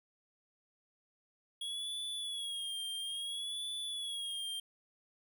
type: tone with vibrato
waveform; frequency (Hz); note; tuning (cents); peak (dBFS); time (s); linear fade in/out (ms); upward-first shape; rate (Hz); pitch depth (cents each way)
square; 3322; G#7; 0; -38; 1.61-4.6; 5; sine; 0.59; 75
effects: none